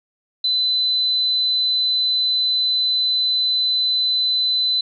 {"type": "tone", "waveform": "sine", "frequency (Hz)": 4020, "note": "B7", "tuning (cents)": 30, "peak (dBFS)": -16, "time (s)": [0.44, 4.81], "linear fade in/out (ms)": 5, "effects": []}